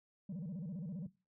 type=tone with vibrato; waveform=sine; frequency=174.61 Hz; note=F3; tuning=in tune; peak=-38 dBFS; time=0.29-1.07 s; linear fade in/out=5 ms; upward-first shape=square; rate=15 Hz; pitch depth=200 cents each way; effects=noise-tail reverb RT60 0.3 s tail -20 dB re dry + tanh soft clip ceiling -39 dBFS